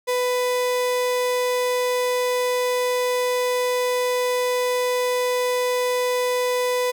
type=tone; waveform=35% pulse; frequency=497.3 Hz; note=B4; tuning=12 cents sharp; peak=-18 dBFS; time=0.07-6.92 s; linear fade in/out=20 ms; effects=none